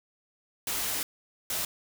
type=noise bursts at uneven times; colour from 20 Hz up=white; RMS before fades=-31 dBFS; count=2; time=0.67-1.03 / 1.5-1.65 s; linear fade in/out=2 ms; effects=none